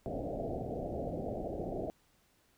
white low-pass noise, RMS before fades -38 dBFS, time 0.06-1.9 s, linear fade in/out 0 ms, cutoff 740 Hz, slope 96 dB/octave, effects pink hiss -70 dBFS RMS until 2.57 s

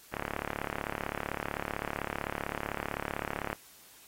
click train, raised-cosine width 0.5 ms, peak -18 dBFS, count 122, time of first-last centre 0.14-3.529 s, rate 35.7 Hz, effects white hiss -56 dBFS RMS until 4.07 s + AAC 48 kbps

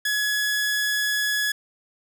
sawtooth tone, 1690 Hz, G#6, 30 cents sharp, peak -18 dBFS, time 0.05-1.52 s, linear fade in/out 5 ms, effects none

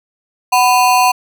square ring-modulated tone, 871 Hz, A5, 18 cents flat, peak -6 dBFS, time 0.52-1.12 s, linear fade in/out 10 ms, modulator 126 Hz, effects none

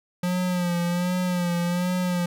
square tone with vibrato, 177.3 Hz, F3, 26 cents sharp, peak -23 dBFS, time 0.23-2.26 s, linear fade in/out 5 ms, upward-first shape sine, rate 1.3 Hz, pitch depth 45 cents each way, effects none

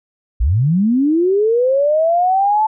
sine linear sweep, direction up, 48.29 to 880 Hz, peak -11 dBFS, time 0.4-2.67 s, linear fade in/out 10 ms, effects none

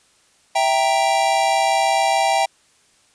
square chord, E diminished, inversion none, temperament equal, 659.3 / 784 / 932.3 Hz, E5 / G5 / Bb5, 0 / 0 / 0 cents, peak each -22 / -18 / -24 dBFS, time 0.55-2.46 s, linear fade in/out 10 ms, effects white hiss -57 dBFS RMS until 3.14 s + resampled to 22050 Hz

